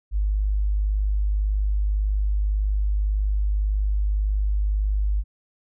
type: tone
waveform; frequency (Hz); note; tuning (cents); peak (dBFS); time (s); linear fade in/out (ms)
sine; 50.9; G#1; -34; -19; 0.11-5.24; 50
effects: none